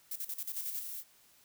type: noise with tremolo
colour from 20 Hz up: violet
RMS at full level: -38 dBFS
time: 0.11-0.82 s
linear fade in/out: 5 ms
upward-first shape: square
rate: 11 Hz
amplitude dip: 80%
type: noise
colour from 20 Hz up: violet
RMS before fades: -42 dBFS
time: 0.51-1.04 s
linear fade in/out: 50 ms
effects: white hiss -64 dBFS RMS until 1.44 s